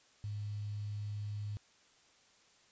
sine tone with quantisation, 103.83 Hz, G#2, in tune, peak -37 dBFS, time 0.24-1.57 s, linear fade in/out 0 ms, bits 10, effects white hiss -66 dBFS RMS until 2.71 s + resampled to 16000 Hz

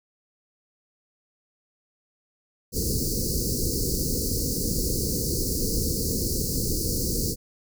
pink band-stop noise, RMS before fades -26 dBFS, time 2.72-7.36 s, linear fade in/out 50 ms, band 510 to 4400 Hz, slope 96 dB/octave, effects none

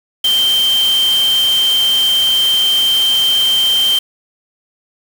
sine tone in noise, 3136 Hz, G7, in tune, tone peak -10 dBFS, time 0.24-3.99 s, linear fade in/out 5 ms, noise white, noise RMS -24 dBFS, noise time 0.24-3.99 s, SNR +11 dB, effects none

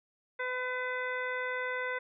harmonic tone, 504 Hz, B4, 35 cents sharp, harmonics 1 / 2 / 3 / 4 / 5 / 7, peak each -37 / -40 / -37 / -37 / -50 / -53 dBFS, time 0.39-1.99 s, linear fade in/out 10 ms, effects none

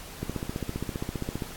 click train, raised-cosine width 3 ms, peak -17 dBFS, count 19, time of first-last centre 0.23-1.422 s, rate 15.1 Hz, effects pink hiss -43 dBFS RMS until 1.56 s + AAC 64 kbps

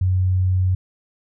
sine tone, 92.5 Hz, F#2, in tune, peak -15 dBFS, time 0.01-0.75 s, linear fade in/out 5 ms, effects none

